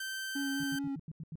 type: tone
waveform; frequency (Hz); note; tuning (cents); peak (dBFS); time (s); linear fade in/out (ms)
sawtooth; 1553; G6; -17; -33; 0-0.79; 5
type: tone with vibrato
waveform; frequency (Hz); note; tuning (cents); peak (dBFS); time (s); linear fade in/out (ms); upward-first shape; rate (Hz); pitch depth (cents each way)
triangle; 277.3; C#4; +1; -31; 0.35-0.96; 10; sine; 4.7; 18
type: tone bursts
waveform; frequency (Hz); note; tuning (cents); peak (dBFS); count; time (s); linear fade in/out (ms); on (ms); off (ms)
sine; 157.8; D#3; +25; -39; 7; 0.6-1.356; 2; 36; 84
effects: none